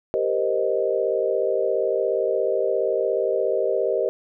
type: chord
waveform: sine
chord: C minor seventh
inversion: second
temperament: equal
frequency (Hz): 392 / 466.2 / 523.3 / 622.3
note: G4 / Bb4 / C5 / Eb5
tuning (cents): 0 / 0 / 0 / 0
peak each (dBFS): -25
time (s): 0.14-4.09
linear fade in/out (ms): 0
effects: none